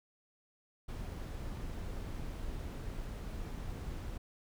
brown noise, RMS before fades -41 dBFS, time 0.88-4.18 s, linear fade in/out 10 ms, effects none

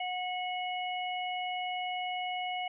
harmonic tone, 730 Hz, F#5, 24 cents flat, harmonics 1 / 3 / 4, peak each -34 / -39 / -40 dBFS, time 0-2.68 s, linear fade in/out 5 ms, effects none

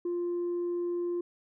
sine tone, 349.2 Hz, F4, in tune, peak -27 dBFS, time 0.05-1.21 s, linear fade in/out 5 ms, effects tanh soft clip ceiling -27 dBFS

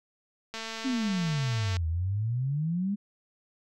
click train, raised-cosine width 0.2 ms, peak -20 dBFS, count 276, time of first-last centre 0.54-1.768 s, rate 224 Hz
sine exponential two-way sweep, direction down then up, 273.5 to 79.1 to 208.8 Hz, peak -26 dBFS, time 0.84-2.96 s, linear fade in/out 20 ms, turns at 1.87 s
effects none

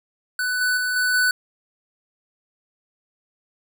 square tone with level steps, 1494 Hz, F#6, 16 cents sharp, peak -22 / -19 / -22 / -19 / -17 dBFS, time 0.39-1.31 s, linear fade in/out 2 ms, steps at 0.61 / 0.77 / 0.96 / 1.14 s, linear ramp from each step 2 ms, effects none

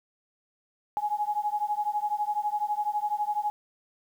sine beating tone pair, 830.6 / 842.6 Hz, G#5 / G#5, 0 / +25 cents, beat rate 12 Hz, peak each -29 / -29 dBFS, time 0.97-3.5 s, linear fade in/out 0 ms, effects 9-bit

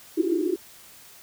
white band-pass noise, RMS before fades -24 dBFS, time 0.17-0.56 s, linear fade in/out 10 ms, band 320 to 370 Hz, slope 96 dB/octave, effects white hiss -49 dBFS RMS until 1.22 s

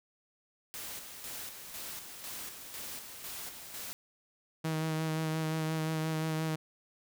white noise with tremolo, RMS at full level -42 dBFS, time 0.74-3.93 s, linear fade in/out 0 ms, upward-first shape square, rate 2 Hz, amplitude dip 45%
sawtooth tone with vibrato, 158.5 Hz, D#3, 32 cents sharp, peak -27 dBFS, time 4.64-6.56 s, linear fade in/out 10 ms, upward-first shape sine, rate 5.7 Hz, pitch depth 19 cents each way
effects none

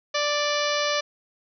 harmonic tone, 587.3 Hz, D5, in tune, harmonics 1 / 2 / 3 / 4 / 5 / 6 / 7 / 8 / 9 / 10, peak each -26 / -29 / -31 / -32 / -33 / -34 / -34 / -35 / -36 / -36 dBFS, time 0.14-1.01 s, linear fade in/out 10 ms, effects none

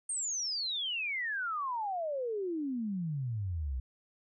sine exponential sweep, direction down, 8870 to 60.8 Hz, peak -32 dBFS, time 0.09-3.8 s, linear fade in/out 5 ms, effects none

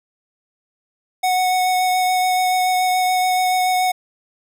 square tone with vibrato, 737 Hz, F#5, 7 cents flat, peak -16 dBFS, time 1.23-3.92 s, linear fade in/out 10 ms, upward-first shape sine, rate 7 Hz, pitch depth 11 cents each way, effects none

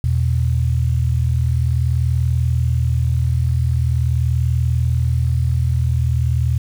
sine tone pair together, 81.16 / 121.6 Hz, E2 / B2, -26 / -26 cents, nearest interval perfect fifth, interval 700 cents, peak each -17 dBFS, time 0.04-6.58 s, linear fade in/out 0 ms, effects 7-bit

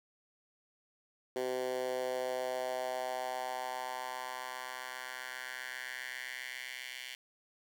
10% pulse tone with high-pass filter sweep, 127.5 Hz, C3, 44 cents flat, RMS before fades -39 dBFS, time 1.36-7.15 s, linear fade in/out 2 ms, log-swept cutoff 400 to 2500 Hz, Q 2.9, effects none

